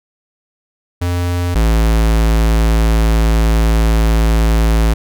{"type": "tone pair in turn", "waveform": "square", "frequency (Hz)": [88.1, 55.26], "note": ["F2", "A1"], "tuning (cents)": [16, 8], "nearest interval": "minor sixth", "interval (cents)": 808, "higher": "first", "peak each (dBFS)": [-15, -10], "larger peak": "second", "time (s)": [[1.01, 1.55], [1.55, 4.94]], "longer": "second", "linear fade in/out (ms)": 10, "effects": []}